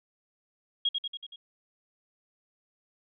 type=tone with echo; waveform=sine; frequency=3280 Hz; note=G#7; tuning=22 cents flat; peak=-23 dBFS; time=0.85-0.89 s; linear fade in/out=5 ms; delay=94 ms; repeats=5; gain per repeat=-4 dB; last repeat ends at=1.36 s; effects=none